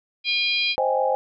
harmonic tone, 808 Hz, G#5, 48 cents flat, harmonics 3 / 4 / 5 / 6, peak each -23 / -25 / -27 / -29 dBFS, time 0.24-0.76 s, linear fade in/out 50 ms
sine chord, Ab major seventh, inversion first, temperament equal, 523.3 / 622.3 / 784 / 830.6 Hz, C5 / Eb5 / G5 / Ab5, 0 / 0 / 0 / 0 cents, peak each -22 / -27 / -26 / -24 dBFS, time 0.78-1.15 s, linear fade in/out 0 ms
effects none

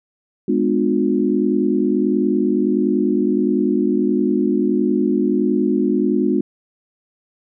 sine chord, G# diminished seventh, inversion none, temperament just, 207.7 / 249.2 / 299 / 358.8 Hz, G#3 / B3 / D4 / F4, 0 / +16 / +31 / +47 cents, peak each -20 dBFS, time 0.48-6.41 s, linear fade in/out 5 ms, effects none

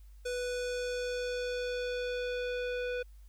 square tone with low-pass filter sweep, 493.9 Hz, B4, in tune, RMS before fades -35 dBFS, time 0.25-3.03 s, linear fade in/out 10 ms, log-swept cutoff 8300 to 2700 Hz, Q 1.3, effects added 50 Hz sine -50 dBFS peak until 3.28 s + white hiss -71 dBFS RMS until 3.28 s

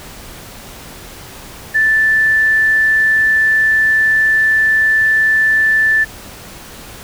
sine tone, 1760 Hz, A6, in tune, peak -9 dBFS, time 1.74-6.05 s, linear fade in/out 20 ms, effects pink hiss -34 dBFS RMS until 7.03 s

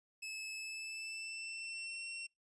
sawtooth tone with pitch glide, 2600 to 2721 Hz, E7 to F7, -24 to -46 cents, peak -39 dBFS, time 0.22-2.27 s, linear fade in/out 10 ms, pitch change +78 cents, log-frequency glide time 0.54-2.06 s, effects noise-tail reverb RT60 0.2 s tail -25 dB re dry + resampled to 22050 Hz

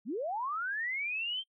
sine linear sweep, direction up, 180.5 to 3180 Hz, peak -32 dBFS, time 0.05-1.44 s, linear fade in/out 50 ms, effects noise-tail reverb RT60 0.1 s tail -26 dB re dry

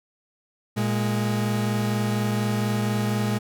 40% pulse tone pair together, 115.85 / 207.5 Hz, A#2 / G#3, -10 / -1 cents, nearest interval minor seventh, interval 1009 cents, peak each -24 dBFS, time 0.76-3.39 s, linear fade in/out 20 ms, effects none

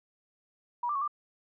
sine tone with pitch steps, 964 / 1179 / 1103 / 1187 Hz, B5 / D6 / C#6 / D6, -42 / +6 / -9 / +18 cents, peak -28 dBFS, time 0.83-1.078 s, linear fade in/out 5 ms, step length 62 ms, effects none

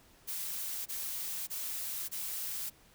blue noise bursts, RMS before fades -38 dBFS, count 4, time 0.27-2.702 s, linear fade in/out 20 ms, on 590 ms, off 24 ms, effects pink hiss -62 dBFS RMS until 2.94 s

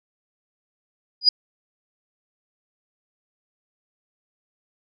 sine tone with exponential growth, 4913 Hz, D#8, 23 cents flat, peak -7 dBFS, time 1.21-1.29 s, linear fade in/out 5 ms, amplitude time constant 17 ms, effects none

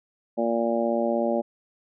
harmonic tone, 116.3 Hz, A#2, 4 cents flat, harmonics 2 / 3 / 4 / 5 / 6 / 7, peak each -27 / -29 / -32 / -25 / -33 / -33 dBFS, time 0.37-1.42 s, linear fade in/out 20 ms, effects none

